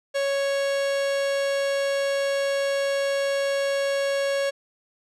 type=tone; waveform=45% pulse; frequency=554.4 Hz; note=C#5; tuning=in tune; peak=-22 dBFS; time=0.14-4.51 s; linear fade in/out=20 ms; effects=low-pass 8000 Hz 12 dB/octave